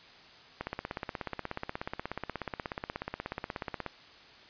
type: click train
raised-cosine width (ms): 0.5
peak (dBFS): -19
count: 55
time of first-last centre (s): 0.61-3.863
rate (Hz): 16.6
effects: white hiss -54 dBFS RMS until 4.49 s + resampled to 11025 Hz